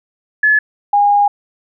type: tone pair in turn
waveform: sine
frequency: 1714 / 816.4 Hz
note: A6 / G#5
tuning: -46 / -30 cents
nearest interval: octave + minor second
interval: 1284 cents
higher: first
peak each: -8 dBFS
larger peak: neither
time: 0.43-0.59 / 0.93-1.28 s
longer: second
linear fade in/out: 5 ms
effects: none